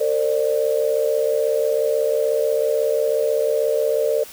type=tone cluster; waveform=sine; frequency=453.7 / 530 / 596 Hz; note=A#4 / C5 / D5; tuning=-47 / +22 / +25 cents; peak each=-20 / -23 / -21 dBFS; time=0-4.24 s; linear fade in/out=10 ms; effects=white hiss -40 dBFS RMS until 4.32 s